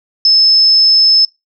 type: tone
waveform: sine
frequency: 5230 Hz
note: E8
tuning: 15 cents flat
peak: -5 dBFS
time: 0.25-1.25 s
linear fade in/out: 2 ms
effects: noise-tail reverb RT60 0.2 s tail -21 dB re dry